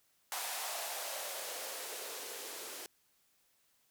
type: noise with band-pass filter sweep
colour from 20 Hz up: violet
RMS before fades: -42 dBFS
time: 0.32-2.86 s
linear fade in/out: 0 ms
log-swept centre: 780 to 360 Hz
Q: 3.6
effects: white hiss -73 dBFS RMS until 3.9 s